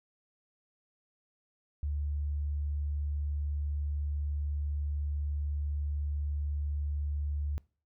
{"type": "tone", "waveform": "sine", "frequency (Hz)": 73, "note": "D2", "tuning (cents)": -10, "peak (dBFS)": -30, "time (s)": [1.83, 7.58], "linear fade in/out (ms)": 0, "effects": ["noise-tail reverb RT60 0.4 s tail -24 dB re dry"]}